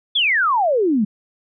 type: exponential sweep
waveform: sine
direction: down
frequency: 3548 to 196 Hz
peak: -14 dBFS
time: 0.15-1.05 s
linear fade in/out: 10 ms
effects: none